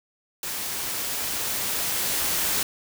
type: noise with level ramp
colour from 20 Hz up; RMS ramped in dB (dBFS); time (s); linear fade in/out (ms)
white; -31 to -24; 0.43-2.63; 2
effects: none